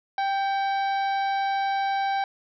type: harmonic tone with a mistuned harmonic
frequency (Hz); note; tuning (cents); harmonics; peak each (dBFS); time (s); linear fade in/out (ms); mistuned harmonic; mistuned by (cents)
786; G5; +4; 1 / 2 / 3 / 4 / 5 / 6 / 7; -23 / -33 / -38 / -46 / -40 / -48 / -51; 0.18-2.24; 2; 3; -63
effects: none